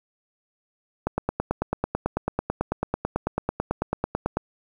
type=click train; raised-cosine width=1 ms; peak=-9 dBFS; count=31; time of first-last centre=1.07-4.37 s; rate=9.09 Hz; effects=8-bit